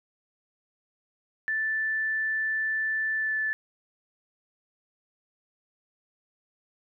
sine tone with pitch glide, 1760 to 1747.8 Hz, A6 to A6, 0 to -12 cents, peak -25 dBFS, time 1.48-3.53 s, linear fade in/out 0 ms, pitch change -12 cents, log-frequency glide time 3.15-3.37 s, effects none

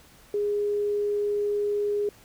sine tone, 412.1 Hz, G#4, 13 cents flat, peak -23 dBFS, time 0.34-2.09 s, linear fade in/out 2 ms, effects pink hiss -54 dBFS RMS until 2.24 s

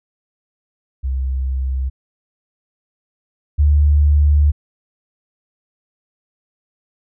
sine tone pair in turn, 65.6 / 73.48 Hz, C2 / D2, +5 / +2 cents, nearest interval major second, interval 197 cents, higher second, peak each -17 / -9 dBFS, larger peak second, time 1.03-1.9 / 3.58-4.52 s, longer second, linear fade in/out 20 ms, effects none

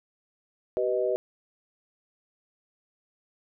sine chord, G augmented, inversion none, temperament equal with one note detuned, 383.9 / 493.9 / 622.3 Hz, G4 / B4 / D#5, -36 / 0 / 0 cents, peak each -28 dBFS, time 0.77-1.16 s, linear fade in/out 0 ms, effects none

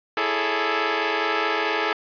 10% pulse chord, A major seventh, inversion second, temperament equal with one note detuned, 329.6 / 415.3 / 440 / 567.7 Hz, E4 / G#4 / A4 / C#5, 0 / 0 / 0 / +41 cents, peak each -20 / -17 / -17 / -23 dBFS, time 0.17-1.93 s, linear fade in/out 2 ms, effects resampled to 11025 Hz + 8-bit

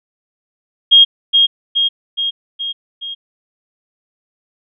sine tone with echo, 3249 Hz, G#7, 39 cents flat, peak -3 dBFS, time 0.91-1.05 s, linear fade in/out 20 ms, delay 420 ms, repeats 5, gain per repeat -4 dB, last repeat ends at 3.15 s, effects none

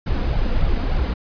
brown noise with flanger, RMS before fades -19 dBFS, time 0.06-1.14 s, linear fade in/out 10 ms, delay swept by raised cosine 1.3 to 4.3 ms, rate 3.4 Hz, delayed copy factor +0.5, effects resampled to 11025 Hz

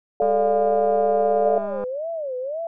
sine chord, D minor, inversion second, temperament equal, 440 / 587.3 / 698.5 Hz, A4 / D5 / F5, 0 / 0 / 0 cents, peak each -21 dBFS, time 0.2-1.58 s, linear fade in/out 2 ms
click train, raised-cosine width 1 ms, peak -20 dBFS, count 328, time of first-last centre 0.22-1.839 s, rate 202 Hz
sine tone with vibrato, 580 Hz, D5, 22 cents flat, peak -25 dBFS, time 1.45-2.67 s, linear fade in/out 2 ms, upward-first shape sine, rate 1.9 Hz, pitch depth 250 cents each way
effects none

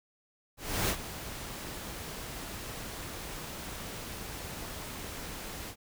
pink noise with ADSR envelope, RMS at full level -28 dBFS, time 0.57-5.76 s, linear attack 320 ms, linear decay 70 ms, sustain -13 dB, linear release 71 ms, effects none

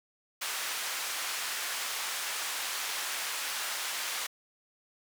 pink band-pass noise, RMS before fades -35 dBFS, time 0.41-4.27 s, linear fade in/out 10 ms, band 1200 to 14000 Hz, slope 12 dB/octave, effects none

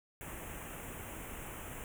pink band-stop noise, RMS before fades -45 dBFS, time 0.21-1.84 s, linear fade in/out 0 ms, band 3000 to 6900 Hz, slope 48 dB/octave, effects none

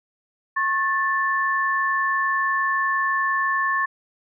sine tone pair together, 1088.5 / 1760 Hz, C#6 / A6, -32 / 0 cents, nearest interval minor sixth, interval 832 cents, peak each -22 dBFS, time 0.56-3.86 s, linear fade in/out 10 ms, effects none

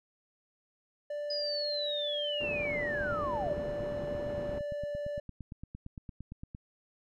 triangle tone with pitch glide, 587.3 to 583.9 Hz, D5 to D5, 0 to -10 cents, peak -32 dBFS, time 1.1-5.2 s, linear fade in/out 5 ms, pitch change -10 cents, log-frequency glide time 3.12-4.58 s
sine linear sweep, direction down, 5010 to 563 Hz, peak -33 dBFS, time 1.3-3.53 s, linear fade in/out 5 ms
white low-pass noise, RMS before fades -41 dBFS, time 2.4-4.59 s, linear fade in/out 10 ms, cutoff 460 Hz, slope 12 dB/octave
click train, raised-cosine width 5 ms, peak -30 dBFS, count 32, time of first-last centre 3.01-6.549 s, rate 8.76 Hz
effects none

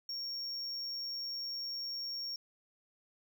triangle tone, 5530 Hz, F8, 18 cents flat, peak -36 dBFS, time 0.09-2.36 s, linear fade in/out 2 ms, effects none

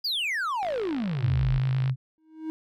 triangle exponential sweep, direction down, 4988 to 36.95 Hz, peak -24 dBFS, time 0.04-1.59 s, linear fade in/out 10 ms
click train, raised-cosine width 0.3 ms, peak -22 dBFS, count 69, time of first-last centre 0.63-1.896 s, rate 53.7 Hz
sine tone with vibrato, 130.81 Hz, C3, in tune, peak -22 dBFS, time 1.19-1.96 s, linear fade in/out 50 ms, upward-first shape sine, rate 9.1 Hz, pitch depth 25 cents each way
triangle tone with exponential growth, 316.3 Hz, D#4, 29 cents sharp, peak -25 dBFS, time 2.18-2.5 s, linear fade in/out 0 ms, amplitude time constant 68 ms
effects none

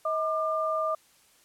sine tone pair together, 635 / 1198.7 Hz, D#5 / D6, +35 / +35 cents, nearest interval major seventh, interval 1100 cents, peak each -28 dBFS, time 0.05-0.95 s, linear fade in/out 5 ms, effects white hiss -61 dBFS RMS until 1.44 s + low-pass 12000 Hz 12 dB/octave

